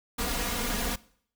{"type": "noise with comb filter", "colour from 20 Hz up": "pink", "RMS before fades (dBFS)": -30, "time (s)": [0.18, 0.96], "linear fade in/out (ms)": 10, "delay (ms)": 4.2, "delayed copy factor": 1, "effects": ["noise-tail reverb RT60 0.6 s tail -21 dB re dry"]}